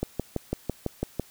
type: click train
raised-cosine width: 2 ms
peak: -13 dBFS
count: 8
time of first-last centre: 0.03-1.197 s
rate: 6 Hz
effects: white hiss -54 dBFS RMS until 1.3 s